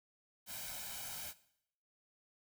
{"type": "noise with comb filter", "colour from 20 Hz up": "white", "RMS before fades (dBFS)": -45, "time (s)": [0.46, 1.34], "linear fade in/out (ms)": 50, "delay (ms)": 1.3, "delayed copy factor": 0.75, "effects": ["noise-tail reverb RT60 0.7 s tail -17 dB re dry"]}